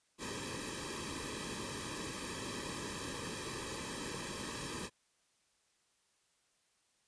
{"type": "noise with comb filter", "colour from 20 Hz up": "pink", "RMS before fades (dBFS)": -42, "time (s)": [0.18, 4.9], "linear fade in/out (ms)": 50, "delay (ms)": 1.4, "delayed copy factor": -0.95, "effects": ["white hiss -75 dBFS RMS until 7.07 s", "resampled to 22050 Hz"]}